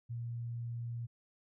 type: tone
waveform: sine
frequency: 118 Hz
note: A#2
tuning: 22 cents sharp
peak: -37 dBFS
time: 0.09-1.07 s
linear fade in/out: 20 ms
effects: none